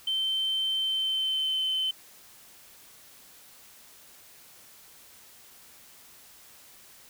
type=tone with pitch glide; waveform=sine; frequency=3100 to 3066 Hz; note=G7 to G7; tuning=-20 to -39 cents; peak=-24 dBFS; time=0.07-1.91 s; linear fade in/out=5 ms; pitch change=-19 cents; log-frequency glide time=0.79-1.63 s; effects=tanh soft clip ceiling -22 dBFS + white hiss -53 dBFS RMS until 7.09 s